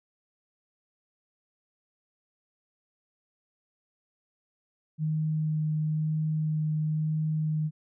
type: tone with vibrato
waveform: sine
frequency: 155 Hz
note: D#3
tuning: 6 cents flat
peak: -25 dBFS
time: 4.98-7.71 s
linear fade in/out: 50 ms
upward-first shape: sine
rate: 1 Hz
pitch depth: 9 cents each way
effects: none